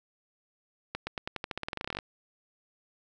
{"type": "accelerating click train", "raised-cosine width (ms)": 0.3, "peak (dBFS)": -17, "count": 20, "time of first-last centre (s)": [0.95, 1.988], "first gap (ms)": 120, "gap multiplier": 0.9, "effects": []}